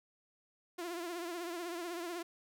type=tone with vibrato; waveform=sawtooth; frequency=345.1 Hz; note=F4; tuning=21 cents flat; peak=-35 dBFS; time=0.78-2.23 s; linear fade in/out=10 ms; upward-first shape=triangle; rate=16 Hz; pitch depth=90 cents each way; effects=none